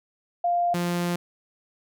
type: tone pair in turn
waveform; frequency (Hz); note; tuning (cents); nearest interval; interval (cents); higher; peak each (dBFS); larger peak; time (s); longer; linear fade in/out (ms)
sine / sawtooth; 698.5 / 174.62; F5 / F3; 0 / 0; 2 octaves; 2400; first; -20; neither; 0.44-0.74 / 0.74-1.16; second; 5
effects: none